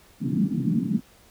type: band-pass noise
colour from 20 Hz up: white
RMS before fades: -24 dBFS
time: 0.2-1.01 s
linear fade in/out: 50 ms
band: 140 to 270 Hz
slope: 48 dB/octave
effects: pink hiss -55 dBFS RMS until 1.3 s